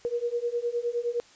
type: beating tone pair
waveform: sine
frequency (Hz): 471.5 / 481.2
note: A#4 / B4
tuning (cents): +20 / -45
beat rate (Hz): 9.7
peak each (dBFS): -30 / -29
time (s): 0.05-1.2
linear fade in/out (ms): 0
effects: white hiss -55 dBFS RMS until 1.35 s + resampled to 16000 Hz